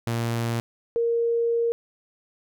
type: tone pair in turn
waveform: sawtooth / sine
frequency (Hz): 116.54 / 466.2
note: A#2 / A#4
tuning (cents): 0 / 0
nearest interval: 2 octaves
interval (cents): 2400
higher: second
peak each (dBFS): -20 / -20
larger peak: neither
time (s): 0.07-0.6 / 0.96-1.72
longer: second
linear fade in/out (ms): 0
effects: none